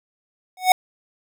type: tone with exponential growth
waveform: square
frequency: 740 Hz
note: F#5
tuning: in tune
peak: -7 dBFS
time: 0.57-0.72 s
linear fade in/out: 2 ms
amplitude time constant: 32 ms
effects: none